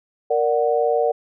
sine chord, Bb augmented, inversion none, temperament equal, 466.2 / 587.3 / 740 Hz, Bb4 / D5 / F#5, 0 / 0 / 0 cents, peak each -19 / -21 / -22 dBFS, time 0.3-1.12 s, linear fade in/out 10 ms, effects none

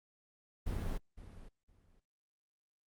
brown noise with echo, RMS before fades -36 dBFS, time 0.66-0.98 s, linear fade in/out 10 ms, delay 510 ms, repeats 2, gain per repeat -15 dB, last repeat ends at 2 s, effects Opus 24 kbps

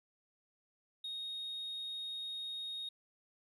triangle tone, 3729 Hz, A#7, in tune, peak -37 dBFS, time 1.04-2.89 s, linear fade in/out 5 ms, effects tanh soft clip ceiling -35 dBFS + resampled to 32000 Hz

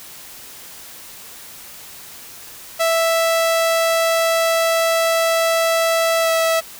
sawtooth tone with pitch glide, 659.3 to 654 Hz, E5 to E5, 0 to -14 cents, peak -11 dBFS, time 2.79-6.61 s, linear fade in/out 20 ms, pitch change -14 cents, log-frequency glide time 6.21-6.3 s, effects white hiss -38 dBFS RMS until 6.79 s

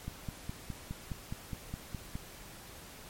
click train, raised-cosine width 5 ms, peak -25 dBFS, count 11, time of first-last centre 0.08-2.155 s, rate 4.82 Hz, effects pink hiss -50 dBFS RMS until 3.09 s + MP3 64 kbps

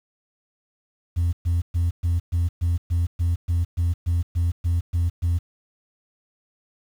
sine tone bursts, 85.5 Hz, F2, 36 cents flat, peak -16 dBFS, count 15, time 1.16-5.39 s, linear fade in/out 20 ms, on 170 ms, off 120 ms, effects tanh soft clip ceiling -17 dBFS + 8-bit

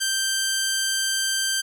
10% pulse tone, 1568 Hz, G6, in tune, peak -13 dBFS, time 0-1.62 s, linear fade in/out 20 ms, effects none

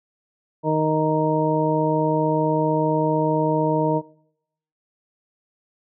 harmonic tone, 155.56 Hz, D#3, in tune, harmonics 1 / 2 / 3 / 4 / 6, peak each -24 / -24 / -24 / -24 / -24 dBFS, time 0.63-4.02 s, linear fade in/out 50 ms, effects noise-tail reverb RT60 0.8 s tail -24 dB re dry

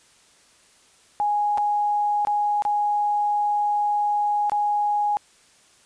sine tone with dropouts, 829 Hz, G#5, 3 cents flat, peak -19 dBFS, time 1.2-5.17 s, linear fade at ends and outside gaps 0 ms, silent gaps 1.575-1.581 / 2.25-2.271 / 2.622-2.651 / 4.497-4.519 s, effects white hiss -56 dBFS RMS until 5.85 s + resampled to 22050 Hz

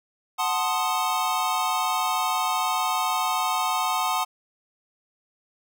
square chord, F# diminished seventh, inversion none, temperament equal, 740 / 880 / 1046.5 / 1244.5 Hz, F#5 / A5 / C6 / Eb6, 0 / 0 / 0 / 0 cents, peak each -29 dBFS, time 0.38-4.25 s, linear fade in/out 20 ms, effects none

